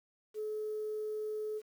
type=tone; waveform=sine; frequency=428.4 Hz; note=A4; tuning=46 cents flat; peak=-34 dBFS; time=0.34-1.62 s; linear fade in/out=50 ms; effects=tanh soft clip ceiling -30 dBFS + 10-bit